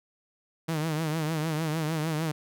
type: tone with vibrato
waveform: sawtooth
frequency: 157.5 Hz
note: D#3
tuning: 21 cents sharp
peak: -23 dBFS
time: 0.68-2.32 s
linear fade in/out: 10 ms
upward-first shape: triangle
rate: 6.6 Hz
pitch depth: 100 cents each way
effects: none